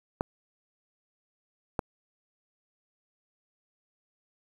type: clicks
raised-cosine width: 1 ms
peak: -13 dBFS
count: 2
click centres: 0.209 / 1.792 s
effects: 7-bit